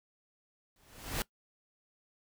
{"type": "noise with exponential growth", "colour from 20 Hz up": "pink", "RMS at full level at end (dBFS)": -31, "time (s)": [0.76, 1.22], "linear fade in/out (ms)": 1, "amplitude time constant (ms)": 100, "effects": ["noise-tail reverb RT60 0.1 s tail -21 dB re dry"]}